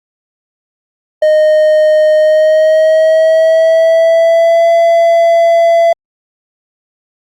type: tone with pitch glide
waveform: triangle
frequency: 617 to 672.8 Hz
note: D#5 to E5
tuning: -15 to +35 cents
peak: -3 dBFS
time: 1.22-5.93 s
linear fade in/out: 5 ms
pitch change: +150 cents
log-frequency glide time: 2.16-4.7 s
effects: Opus 48 kbps